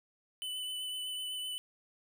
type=tone with vibrato; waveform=square; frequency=3003 Hz; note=F#7; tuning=25 cents sharp; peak=-37 dBFS; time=0.42-1.58 s; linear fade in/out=0 ms; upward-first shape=triangle; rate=7.9 Hz; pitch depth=20 cents each way; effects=none